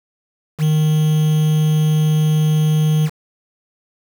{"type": "tone with quantisation", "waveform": "triangle", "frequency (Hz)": 154.4, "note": "D#3", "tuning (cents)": -13, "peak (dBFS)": -10, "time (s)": [0.58, 3.1], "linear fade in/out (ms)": 50, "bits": 5, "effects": []}